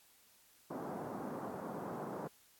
pink band-pass noise, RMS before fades -43 dBFS, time 0.7-2.28 s, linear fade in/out 10 ms, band 160 to 1100 Hz, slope 24 dB/octave, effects white hiss -66 dBFS RMS until 2.59 s + AAC 64 kbps

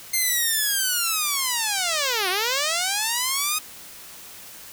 5% pulse linear two-way sweep, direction down then up, 2114 to 353.7 to 1261 Hz, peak -10 dBFS, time 0.13-3.59 s, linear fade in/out 10 ms, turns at 2.29 s, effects white hiss -42 dBFS RMS until 4.72 s

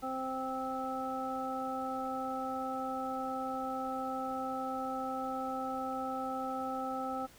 harmonic tone, 261.6 Hz, C4, in tune, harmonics 1 / 2 / 3 / 5, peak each -40 / -41 / -38 / -40 dBFS, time 0.02-7.27 s, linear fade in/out 20 ms, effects pink hiss -58 dBFS RMS until 7.38 s

